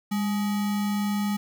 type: tone with sample-and-hold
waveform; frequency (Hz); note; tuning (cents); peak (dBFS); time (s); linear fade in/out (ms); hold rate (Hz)
sine; 203.8; G#3; -32; -23; 0.11-1.37; 10; 1050
effects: none